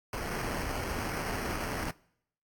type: noise with sample-and-hold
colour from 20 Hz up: pink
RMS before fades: -35 dBFS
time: 0.13-1.91 s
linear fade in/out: 2 ms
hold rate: 3675 Hz
effects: noise-tail reverb RT60 0.7 s tail -23 dB re dry + AAC 64 kbps